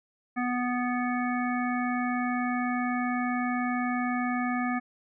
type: harmonic tone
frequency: 246.9 Hz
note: B3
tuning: in tune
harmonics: 1 / 3 / 5 / 7 / 9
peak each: -28 / -33 / -35 / -36 / -38 dBFS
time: 0.36-4.8 s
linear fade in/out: 20 ms
effects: none